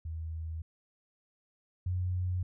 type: tone pair in turn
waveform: sine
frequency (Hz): 80.6 / 90.69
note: E2 / F#2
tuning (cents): -38 / -34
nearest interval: major second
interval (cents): 204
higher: second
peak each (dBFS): -35 / -29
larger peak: second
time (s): 0.05-0.62 / 1.86-2.43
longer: neither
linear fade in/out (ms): 5
effects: none